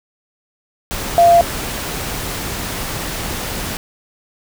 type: tone in noise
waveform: sine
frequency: 687 Hz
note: F5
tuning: 29 cents flat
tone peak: -6 dBFS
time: 1.18-1.41 s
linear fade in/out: 0 ms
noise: pink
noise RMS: -24 dBFS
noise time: 0.91-3.77 s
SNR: +15 dB
effects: none